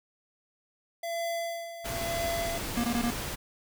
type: tone with tremolo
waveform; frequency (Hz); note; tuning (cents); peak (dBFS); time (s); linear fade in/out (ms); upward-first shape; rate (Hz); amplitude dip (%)
square; 676; E5; +43; -30; 1.03-2.58; 5; sine; 1; 70
type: noise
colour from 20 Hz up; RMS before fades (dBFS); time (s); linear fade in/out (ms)
pink; -35; 1.84-3.36; 20
type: tone bursts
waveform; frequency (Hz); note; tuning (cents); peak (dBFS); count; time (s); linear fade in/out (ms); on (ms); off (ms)
square; 236.9; A#3; +28; -27; 4; 2.77-3.103; 0; 66; 23
effects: none